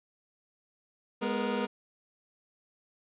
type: tone cluster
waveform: 25% pulse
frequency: 206.8 / 246.2 / 470.8 Hz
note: G#3 / B3 / A#4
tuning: -7 / -5 / +17 cents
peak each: -29 / -30 / -30 dBFS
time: 1.21-1.67 s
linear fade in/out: 20 ms
effects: resampled to 8000 Hz + 10-bit